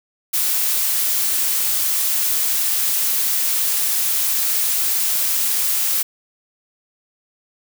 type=noise; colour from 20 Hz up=blue; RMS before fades=-19 dBFS; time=0.33-6.03 s; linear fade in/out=10 ms; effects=none